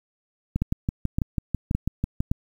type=two click trains; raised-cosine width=5 ms; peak=-11 / -10 dBFS; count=11 / 4; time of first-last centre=0.56-2.205 / 0.62-2.315 s; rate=6.08 / 1.77 Hz; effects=8-bit